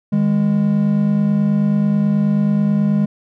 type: tone pair together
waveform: triangle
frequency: 156 / 205.3 Hz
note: D#3 / G#3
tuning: +5 / -20 cents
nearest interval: perfect fourth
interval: 475 cents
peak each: -17 / -12 dBFS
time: 0.12-3.06 s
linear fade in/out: 10 ms
effects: none